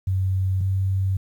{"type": "tone pair in turn", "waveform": "sine", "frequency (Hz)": [94.6, 95.75], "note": ["F#2", "G2"], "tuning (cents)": [39, -40], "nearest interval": "unison", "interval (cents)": 21, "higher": "second", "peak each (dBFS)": -19, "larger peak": "neither", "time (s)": [[0.07, 0.61], [0.61, 1.17]], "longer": "second", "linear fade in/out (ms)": 5, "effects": ["9-bit"]}